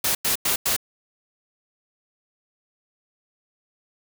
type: noise bursts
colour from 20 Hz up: white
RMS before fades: -22 dBFS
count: 4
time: 0.04-0.765 s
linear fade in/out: 5 ms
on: 110 ms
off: 95 ms
effects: none

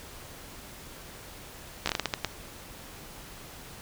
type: slowing click train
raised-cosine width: 0.2 ms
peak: -9 dBFS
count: 9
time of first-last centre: 1.86-2.247 s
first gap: 14 ms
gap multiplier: 1.34
effects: pink hiss -46 dBFS RMS until 3.81 s

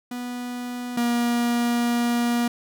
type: tone pair in turn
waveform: 45% pulse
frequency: 245.3 / 238.5 Hz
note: B3 / A#3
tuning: -12 / +40 cents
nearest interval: unison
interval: 48 cents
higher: first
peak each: -29 / -20 dBFS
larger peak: second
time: 0.11-0.97 / 0.97-2.48 s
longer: second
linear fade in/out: 5 ms
effects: none

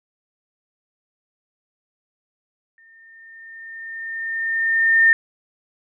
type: tone with exponential growth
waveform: sine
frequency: 1815 Hz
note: A#6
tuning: 47 cents flat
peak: -9 dBFS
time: 2.78-5.13 s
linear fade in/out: 1 ms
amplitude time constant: 510 ms
effects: none

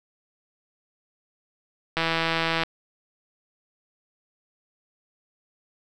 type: click train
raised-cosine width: 0.3 ms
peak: -8 dBFS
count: 110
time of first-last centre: 1.97-2.635 s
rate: 164 Hz
effects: none

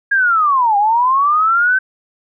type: linear two-way sweep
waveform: sine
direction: down then up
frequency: 1645 to 796 to 1548 Hz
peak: -10 dBFS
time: 0.11-1.79 s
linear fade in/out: 10 ms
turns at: 0.77 s
effects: none

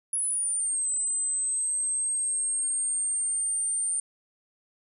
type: exponential two-way sweep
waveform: sine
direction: down then up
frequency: 10470 to 8070 to 8940 Hz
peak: -25 dBFS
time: 0.13-4 s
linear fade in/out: 2 ms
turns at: 0.91 s
effects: none

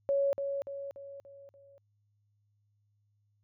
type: tone with echo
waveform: sine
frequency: 557 Hz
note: C#5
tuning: 8 cents sharp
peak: -25 dBFS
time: 0.09-0.33 s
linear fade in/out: 0 ms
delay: 290 ms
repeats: 5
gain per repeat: -6 dB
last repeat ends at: 1.78 s
effects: added 103 Hz sine -70 dBFS peak until 3.43 s

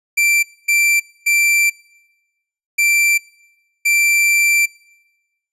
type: tone bursts at uneven times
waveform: 45% pulse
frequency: 2349 Hz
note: D7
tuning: in tune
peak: -12 dBFS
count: 5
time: 0.17-0.43 / 0.68-1 / 1.26-1.7 / 2.78-3.18 / 3.85-4.66 s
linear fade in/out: 10 ms
effects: noise-tail reverb RT60 1.0 s tail -22 dB re dry + resampled to 32000 Hz

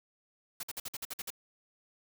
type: noise bursts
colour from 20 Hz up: white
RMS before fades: -39 dBFS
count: 9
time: 0.6-1.304 s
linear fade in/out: 5 ms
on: 32 ms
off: 52 ms
effects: none

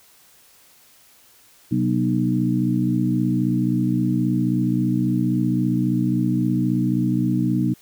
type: tone cluster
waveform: sine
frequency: 129.1 / 188.2 / 243.3 / 307 Hz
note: C3 / F#3 / B3 / D#4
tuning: -23 / +30 / -26 / -23 cents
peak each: -23 dBFS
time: 1.71-7.74 s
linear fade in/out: 10 ms
effects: white hiss -53 dBFS RMS until 7.81 s

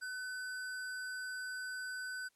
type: tone with sample-and-hold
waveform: sine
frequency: 1506 Hz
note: F#6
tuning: 30 cents sharp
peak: -39 dBFS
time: 0.01-2.29 s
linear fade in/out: 20 ms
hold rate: 6300 Hz
effects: white hiss -75 dBFS RMS until 2.35 s + low-pass 11000 Hz 12 dB/octave

